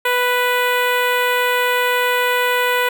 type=tone with notch filter; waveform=10% pulse; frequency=493.9 Hz; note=B4; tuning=in tune; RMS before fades=-17 dBFS; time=0.05-2.89 s; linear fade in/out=5 ms; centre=6200 Hz; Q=0.69; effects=none